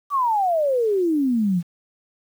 sine exponential sweep, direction down, 1174.7 to 164.81 Hz, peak -17 dBFS, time 0.1-1.63 s, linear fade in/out 50 ms, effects 8-bit

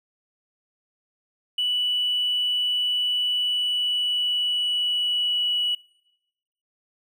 triangle tone with pitch glide, 2960 to 2938 Hz, F#7 to F#7, 0 to -13 cents, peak -18 dBFS, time 1.58-5.75 s, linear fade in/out 5 ms, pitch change -13 cents, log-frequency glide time 3.31-5.64 s, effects noise-tail reverb RT60 1.0 s tail -26 dB re dry + tanh soft clip ceiling -18 dBFS

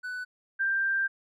triangle / sine tone pair in turn, 1493 / 1580.4 Hz, F#6 / G6, +15 / +14 cents, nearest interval minor second, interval 99 cents, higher second, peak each -31 / -24 dBFS, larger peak second, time 0.03-0.25 / 0.59-1.08 s, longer second, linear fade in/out 20 ms, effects none

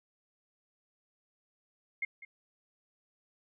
sine tone with echo, 2135 Hz, C7, 34 cents sharp, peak -30 dBFS, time 2.02-2.05 s, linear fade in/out 5 ms, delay 200 ms, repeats 1, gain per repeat -15 dB, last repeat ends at 2.25 s, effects none

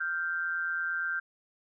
sine tone pair together, 1396.9 / 1565.5 Hz, F6 / G6, 0 / -3 cents, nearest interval major second, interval 197 cents, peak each -33 / -31 dBFS, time 0-1.2 s, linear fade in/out 10 ms, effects none

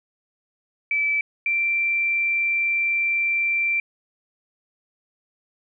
sine tone pair in turn, 2312 / 2352 Hz, D7 / D7, -28 / +2 cents, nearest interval unison, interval 30 cents, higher second, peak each -19 dBFS, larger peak neither, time 0.91-1.21 / 1.46-3.8 s, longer second, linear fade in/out 2 ms, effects none

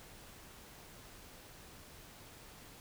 silence, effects pink hiss -55 dBFS RMS until 2.8 s

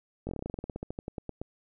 slowing click train, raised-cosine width 2 ms, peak -22 dBFS, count 21, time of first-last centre 0.27-1.415 s, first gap 20 ms, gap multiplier 1.1, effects none

